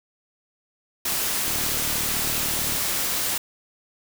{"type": "noise", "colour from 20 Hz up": "white", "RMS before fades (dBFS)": -25, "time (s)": [1.05, 3.38], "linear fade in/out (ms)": 5}
{"type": "click train", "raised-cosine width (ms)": 3, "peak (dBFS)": -23, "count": 49, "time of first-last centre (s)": [1.48, 2.75], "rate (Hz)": 37.8}
{"effects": []}